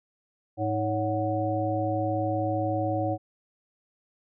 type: harmonic tone with a mistuned harmonic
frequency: 105.5 Hz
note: G#2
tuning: 28 cents sharp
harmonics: 1 / 3 / 5 / 7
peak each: -30 / -30 / -30 / -30 dBFS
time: 0.57-3.18 s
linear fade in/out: 50 ms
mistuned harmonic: 5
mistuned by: +97 cents
effects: none